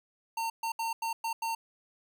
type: tone bursts at uneven times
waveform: square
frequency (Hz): 910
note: A#5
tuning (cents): -42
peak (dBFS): -31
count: 6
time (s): 0.37-0.5 / 0.63-0.72 / 0.79-0.93 / 1.02-1.13 / 1.24-1.33 / 1.42-1.55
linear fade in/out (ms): 5
effects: none